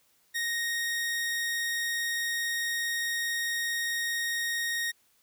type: tone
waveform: sawtooth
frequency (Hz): 1864.7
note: A#6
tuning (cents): 0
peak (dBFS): -25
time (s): 0.34-4.92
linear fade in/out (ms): 20
effects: white hiss -67 dBFS RMS until 5.22 s